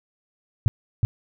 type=tone with echo; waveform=sine; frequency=110 Hz; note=A2; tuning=in tune; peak=-13 dBFS; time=0.66-0.68 s; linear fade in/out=0 ms; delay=370 ms; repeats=1; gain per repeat=-2 dB; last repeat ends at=1.05 s; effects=none